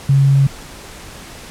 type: tone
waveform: sine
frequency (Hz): 137.7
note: C#3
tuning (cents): -11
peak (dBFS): -8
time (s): 0.09-0.47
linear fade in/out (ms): 5
effects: pink hiss -35 dBFS RMS until 1.5 s + low-pass 11000 Hz 12 dB/octave